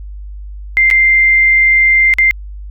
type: tone with dropouts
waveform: sine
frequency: 2093 Hz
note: C7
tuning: in tune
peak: -6 dBFS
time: 0.77-2.31 s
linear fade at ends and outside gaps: 0 ms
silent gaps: 0.902-0.911 / 2.138-2.185 s
effects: added 50 Hz sine -25 dBFS peak until 2.7 s